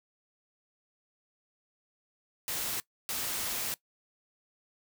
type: noise bursts at uneven times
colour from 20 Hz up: white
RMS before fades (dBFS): -34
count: 2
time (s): 2.48-2.8 / 3.09-3.74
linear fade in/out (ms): 0
effects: noise-tail reverb RT60 0.1 s tail -20 dB re dry